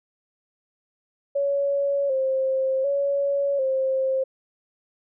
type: tone with vibrato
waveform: sine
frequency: 545 Hz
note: C#5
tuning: 29 cents flat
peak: -20 dBFS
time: 1.35-4.24 s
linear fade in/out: 10 ms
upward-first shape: square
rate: 0.67 Hz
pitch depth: 51 cents each way
effects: none